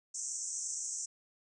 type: band-pass noise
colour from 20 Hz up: pink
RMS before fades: -39 dBFS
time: 0.14-1.06 s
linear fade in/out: 10 ms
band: 5800 to 8300 Hz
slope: 96 dB/octave
effects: none